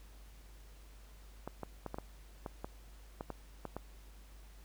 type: clicks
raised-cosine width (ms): 1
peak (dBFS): -26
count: 11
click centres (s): 1.476 / 1.633 / 1.863 / 1.944 / 1.985 / 2.462 / 2.645 / 3.209 / 3.303 / 3.653 / 3.766
effects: added 50 Hz sine -53 dBFS peak until 4.64 s + pink hiss -63 dBFS RMS until 4.64 s